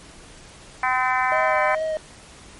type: harmonic tone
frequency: 255.6 Hz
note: C4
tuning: 40 cents flat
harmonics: 3 / 4 / 5 / 6 / 7 / 8 / 9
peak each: -24 / -23 / -28 / -28 / -27 / -29 / -30 dBFS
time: 0.83-1.75 s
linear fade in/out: 2 ms
type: tone with vibrato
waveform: triangle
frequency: 622.3 Hz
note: D#5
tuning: in tune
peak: -20 dBFS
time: 1.32-1.97 s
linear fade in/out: 0 ms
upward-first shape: sine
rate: 2.4 Hz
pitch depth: 32 cents each way
effects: pink hiss -45 dBFS RMS until 2.59 s + MP3 48 kbps